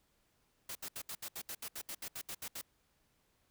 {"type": "noise bursts", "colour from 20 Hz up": "white", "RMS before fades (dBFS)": -43, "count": 15, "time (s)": [0.69, 2.614], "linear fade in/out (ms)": 5, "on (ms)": 62, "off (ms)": 71, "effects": ["pink hiss -75 dBFS RMS until 3.5 s"]}